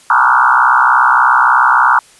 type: tone with frequency modulation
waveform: sine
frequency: 1174.7 Hz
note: D6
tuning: in tune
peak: -6 dBFS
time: 0.1-1.99 s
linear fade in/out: 2 ms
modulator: 63.4 Hz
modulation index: 4.9
effects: white hiss -44 dBFS RMS until 2.19 s + resampled to 24000 Hz